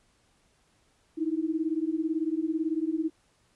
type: beating tone pair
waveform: sine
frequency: 310.2 / 328.2 Hz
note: D#4 / E4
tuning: -5 / -8 cents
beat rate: 18 Hz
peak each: -29 dBFS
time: 1.17-3.1 s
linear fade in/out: 20 ms
effects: pink hiss -67 dBFS RMS until 3.55 s + resampled to 24000 Hz